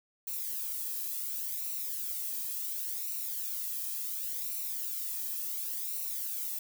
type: noise with flanger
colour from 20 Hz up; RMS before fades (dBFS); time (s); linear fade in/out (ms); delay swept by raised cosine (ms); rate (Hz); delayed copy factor
violet; -36; 0.27-6.59; 5; 0.6 to 1.42; 0.7; -0.65
effects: none